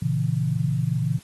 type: chord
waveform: sine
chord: A# diminished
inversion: none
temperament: equal with one note detuned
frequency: 116.54 / 138.59 / 164.15 Hz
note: A#2 / C#3 / E3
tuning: 0 / 0 / -7 cents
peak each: -26 / -24 / -25 dBFS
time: 0.02-1.19 s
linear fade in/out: 5 ms
effects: white hiss -51 dBFS RMS until 1.23 s + AAC 32 kbps